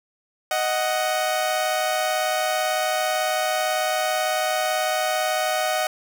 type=tone pair together; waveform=sawtooth; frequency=623.9 / 742 Hz; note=D#5 / F#5; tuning=+5 / +5 cents; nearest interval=minor third; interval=300 cents; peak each=-20 dBFS; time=0.51-5.87 s; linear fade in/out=2 ms; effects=none